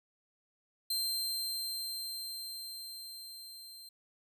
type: tone with level ramp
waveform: sawtooth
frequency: 4144 Hz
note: C8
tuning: 17 cents flat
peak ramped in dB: -28 to -46 dBFS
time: 0.9-3.89 s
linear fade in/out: 5 ms
effects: none